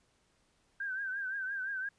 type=tone with vibrato; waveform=sine; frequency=1568 Hz; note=G6; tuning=in tune; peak=-34 dBFS; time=0.8-1.89 s; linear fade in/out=5 ms; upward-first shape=triangle; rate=5.8 Hz; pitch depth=87 cents each way; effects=pink hiss -72 dBFS RMS until 1.98 s + resampled to 22050 Hz